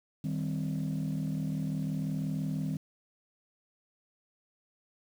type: chord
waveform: sine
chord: C minor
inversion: first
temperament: equal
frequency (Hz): 155.56 / 196 / 261.6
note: Eb3 / G3 / C4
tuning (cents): 0 / 0 / 0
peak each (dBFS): -31 / -34 / -35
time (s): 0.24-2.77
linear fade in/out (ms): 5
effects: tanh soft clip ceiling -26 dBFS + 9-bit